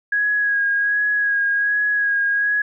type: tone with vibrato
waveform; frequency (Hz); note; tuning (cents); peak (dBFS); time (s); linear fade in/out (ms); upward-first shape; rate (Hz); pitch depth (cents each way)
sine; 1654; G#6; -8; -16; 0.12-2.62; 5; sine; 1.3; 25
effects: none